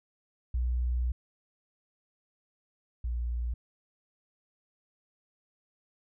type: tone pair in turn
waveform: sine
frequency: 61.1 / 59.36 Hz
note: B1 / A#1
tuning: -18 / +32 cents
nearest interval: minor second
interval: 50 cents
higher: first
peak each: -26 / -29 dBFS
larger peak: first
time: 0.54-1.12 / 3.04-3.54 s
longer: first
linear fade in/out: 5 ms
effects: none